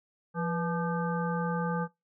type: harmonic tone with a mistuned harmonic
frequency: 172 Hz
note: F3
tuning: 26 cents flat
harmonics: 1 / 3 / 5 / 7 / 9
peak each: -30 / -35 / -37 / -38 / -40 dBFS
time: 0.34-1.88 s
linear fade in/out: 50 ms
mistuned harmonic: 3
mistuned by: -84 cents
effects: noise-tail reverb RT60 0.2 s tail -22 dB re dry